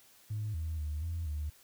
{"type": "tone with pitch steps", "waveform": "sine", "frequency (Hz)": [106.4, 80.1, 75.5, 83.5, 74.8], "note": ["G#2", "E2", "D2", "E2", "D2"], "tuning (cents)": [42, -49, 48, 23, 32], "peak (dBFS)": -32, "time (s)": [0.3, 1.5], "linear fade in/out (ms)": 10, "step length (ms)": 240, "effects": ["tanh soft clip ceiling -29 dBFS", "white hiss -61 dBFS RMS until 1.63 s"]}